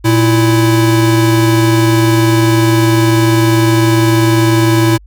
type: tone pair together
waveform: square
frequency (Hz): 116.54 / 329.6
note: A#2 / E4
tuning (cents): 0 / 0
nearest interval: octave + tritone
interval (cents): 1800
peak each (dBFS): -11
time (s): 0.04-4.98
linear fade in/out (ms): 20
effects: added 50 Hz sine -36 dBFS peak until 5.06 s